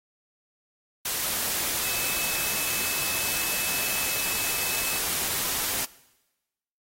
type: tone in noise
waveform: sine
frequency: 2597 Hz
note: E7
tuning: 26 cents flat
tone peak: -35 dBFS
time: 1.84-4.99 s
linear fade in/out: 5 ms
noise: white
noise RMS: -28 dBFS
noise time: 1.05-5.85 s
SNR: -10 dB
effects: noise-tail reverb RT60 1.0 s tail -20 dB re dry + AAC 48 kbps

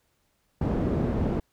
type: low-pass noise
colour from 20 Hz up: white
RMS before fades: -26 dBFS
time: 0.61-1.4 s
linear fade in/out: 5 ms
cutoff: 300 Hz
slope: 12 dB/octave
effects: pink hiss -71 dBFS RMS until 1.52 s

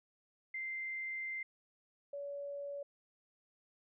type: tone pair in turn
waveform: sine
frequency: 2086 / 567.7 Hz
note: C7 / C#5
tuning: -6 / +41 cents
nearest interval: octave + major seventh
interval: 2253 cents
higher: first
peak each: -38 / -40 dBFS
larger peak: first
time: 0.54-1.43 / 2.13-2.83 s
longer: first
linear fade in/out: 5 ms
effects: none

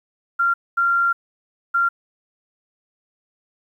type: tone bursts at uneven times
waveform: sine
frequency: 1383 Hz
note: F6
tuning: 17 cents flat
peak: -15 dBFS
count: 3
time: 0.39-0.54 / 0.77-1.13 / 1.74-1.89 s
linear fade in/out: 10 ms
effects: 9-bit

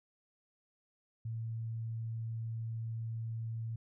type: tone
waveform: sine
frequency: 113.4 Hz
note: A#2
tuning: 47 cents flat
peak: -36 dBFS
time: 1.25-3.76 s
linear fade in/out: 5 ms
effects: none

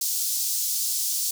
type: high-pass noise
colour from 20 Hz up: pink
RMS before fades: -26 dBFS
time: 0.01-1.31 s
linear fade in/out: 5 ms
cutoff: 5000 Hz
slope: 24 dB/octave
effects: none

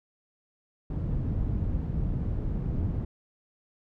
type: low-pass noise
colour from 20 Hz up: white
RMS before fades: -29 dBFS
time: 0.9-3.05 s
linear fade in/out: 5 ms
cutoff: 120 Hz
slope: 12 dB/octave
effects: none

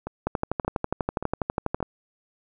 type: two click trains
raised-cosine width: 1 ms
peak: -17 / -10 dBFS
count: 4 / 20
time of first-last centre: 0.07-1.804 / 0.27-1.827 s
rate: 1.73 / 12.2 Hz
effects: none

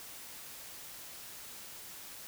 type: silence
effects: white hiss -48 dBFS RMS until 2.27 s

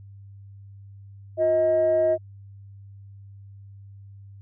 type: tone pair together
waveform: sine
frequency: 355.1 / 632.7 Hz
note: F4 / D#5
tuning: +29 / +29 cents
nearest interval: minor seventh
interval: 1000 cents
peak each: -26 / -17 dBFS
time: 1.37-2.18 s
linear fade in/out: 50 ms
effects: tanh soft clip ceiling -13 dBFS + added 99 Hz sine -42 dBFS peak until 4.41 s

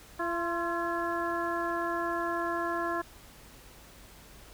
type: harmonic tone with a mistuned harmonic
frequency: 339.5 Hz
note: F4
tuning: 49 cents flat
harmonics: 1 / 2 / 3 / 4 / 5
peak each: -34 / -35 / -34 / -38 / -37 dBFS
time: 0.19-3.02 s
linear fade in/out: 10 ms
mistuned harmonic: 3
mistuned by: +51 cents
effects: added 50 Hz sine -57 dBFS peak until 4.53 s + pink hiss -53 dBFS RMS until 4.53 s

